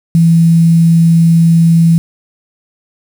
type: tone with quantisation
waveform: sine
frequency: 166.1 Hz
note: E3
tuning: 13 cents sharp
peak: -4 dBFS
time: 0.15-1.98 s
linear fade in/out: 0 ms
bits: 5
effects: none